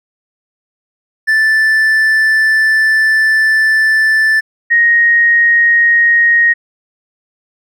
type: tone pair in turn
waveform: triangle / sine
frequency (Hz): 1760 / 1872.1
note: A6 / A#6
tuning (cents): 0 / +7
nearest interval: minor second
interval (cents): 107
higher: second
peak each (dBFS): -6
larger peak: neither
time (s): 1.27-4.41 / 4.7-6.54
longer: first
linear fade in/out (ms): 20
effects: none